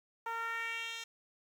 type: tone with band-pass filter sweep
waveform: 10% pulse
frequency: 458.2 Hz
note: A#4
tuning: 30 cents flat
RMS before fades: -39 dBFS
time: 0.26-1.04 s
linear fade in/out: 5 ms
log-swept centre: 980 to 4500 Hz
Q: 2.2
effects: 10-bit